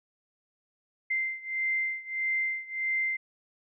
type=beating tone pair; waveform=sine; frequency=2084 / 2085.6 Hz; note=C7 / C7; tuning=-7 / -6 cents; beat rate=1.6 Hz; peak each=-30 / -32 dBFS; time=1.1-3.17 s; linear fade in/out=10 ms; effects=none